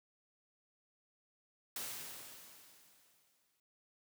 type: noise with exponential decay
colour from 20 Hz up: white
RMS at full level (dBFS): -41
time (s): 1.76-3.6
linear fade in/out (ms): 2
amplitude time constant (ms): 400
effects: high-pass 80 Hz 12 dB/octave